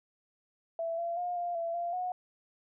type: tone with pitch steps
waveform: sine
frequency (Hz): 664 / 681 / 711 / 699 / 672 / 691 / 728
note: E5 / F5 / F5 / F5 / E5 / F5 / F#5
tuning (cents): +12 / -44 / +31 / +1 / +33 / -19 / -28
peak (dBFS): -31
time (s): 0.79-2.12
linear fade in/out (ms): 2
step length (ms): 190
effects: none